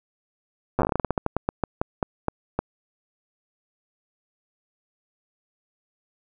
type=slowing click train; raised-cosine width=1 ms; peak=-8 dBFS; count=22; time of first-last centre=0.79-2.59 s; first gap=8 ms; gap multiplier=1.2; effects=none